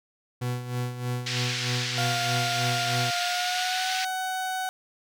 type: tone with tremolo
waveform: 40% pulse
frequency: 123.47 Hz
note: B2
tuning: in tune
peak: -25 dBFS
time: 0.41-3.11 s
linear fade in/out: 10 ms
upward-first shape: sine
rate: 3.2 Hz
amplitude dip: 65%
type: band-pass noise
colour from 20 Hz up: white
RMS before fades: -31 dBFS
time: 1.26-4.05 s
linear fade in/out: 5 ms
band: 1600 to 5200 Hz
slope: 24 dB/octave
type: tone with pitch glide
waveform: 30% pulse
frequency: 703 to 749.1 Hz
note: F5 to F#5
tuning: +11 to +21 cents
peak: -25 dBFS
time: 1.98-4.69 s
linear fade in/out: 0 ms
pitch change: +110 cents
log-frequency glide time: 3.14-3.91 s
effects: none